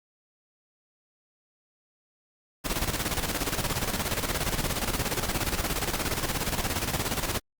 pink noise with tremolo, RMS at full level -27 dBFS, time 2.64-7.4 s, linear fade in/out 20 ms, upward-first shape square, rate 17 Hz, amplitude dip 60%, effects Opus 48 kbps

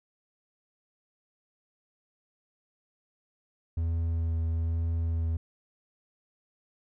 triangle tone with vibrato, 82.41 Hz, E2, in tune, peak -24 dBFS, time 3.77-5.37 s, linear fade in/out 5 ms, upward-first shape sine, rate 1.1 Hz, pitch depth 12 cents each way, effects none

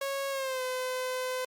sawtooth tone with pitch glide, 550 to 510.2 Hz, C#5 to C5, -14 to -44 cents, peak -27 dBFS, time 0.01-1.45 s, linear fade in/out 5 ms, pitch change -130 cents, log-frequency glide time 0.3-0.62 s, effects Opus 48 kbps

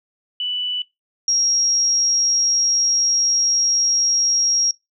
sine tone pair in turn, 2971 / 5609 Hz, F#7 / F8, +6 / +7 cents, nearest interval major seventh, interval 1101 cents, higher second, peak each -21 / -15 dBFS, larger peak second, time 0.4-0.82 / 1.28-4.71 s, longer second, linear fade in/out 2 ms, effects noise-tail reverb RT60 0.2 s tail -22 dB re dry

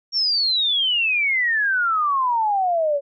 sine exponential sweep, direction down, 5588 to 553 Hz, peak -17 dBFS, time 0.12-3.01 s, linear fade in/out 50 ms, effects none

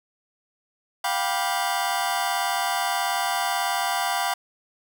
sawtooth chord, G dominant seventh, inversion third, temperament just, 705.6 / 784 / 980 / 1176 Hz, F5 / G5 / B5 / D6, +18 / 0 / -14 / +2 cents, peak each -24 / -23 / -25 / -28 dBFS, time 1.04-4.34 s, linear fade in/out 5 ms, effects none

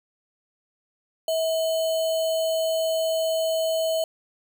sine tone with sample-and-hold, 647 Hz, E5, 32 cents flat, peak -21 dBFS, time 1.28-4.04 s, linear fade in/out 2 ms, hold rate 3675 Hz, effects none

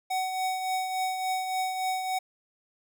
square tone with tremolo, 750 Hz, F#5, 23 cents sharp, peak -26 dBFS, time 0.1-2.19 s, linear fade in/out 10 ms, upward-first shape triangle, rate 3.5 Hz, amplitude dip 50%, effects none

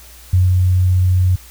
sine tone with ADSR envelope, 91.5 Hz, F#2, 19 cents flat, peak -8 dBFS, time 0.33-1.36 s, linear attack 6 ms, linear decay 170 ms, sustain -2 dB, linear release 9 ms, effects added 60 Hz sine -41 dBFS peak until 1.5 s + white hiss -42 dBFS RMS until 1.5 s

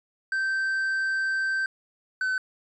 triangle tone pair in turn, 1557 / 1519.7 Hz, G6 / F#6, -12 / +46 cents, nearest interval unison, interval 42 cents, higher first, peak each -22 dBFS, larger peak neither, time 0.32-1.66 / 2.21-2.38 s, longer first, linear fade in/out 2 ms, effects resampled to 22050 Hz

